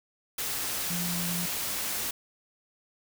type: tone in noise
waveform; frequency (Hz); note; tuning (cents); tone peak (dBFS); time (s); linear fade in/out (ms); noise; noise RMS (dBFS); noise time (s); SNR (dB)
sine; 174.8; F3; +2; -32; 0.9-1.46; 5; white; -32; 0.38-2.11; -3
effects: none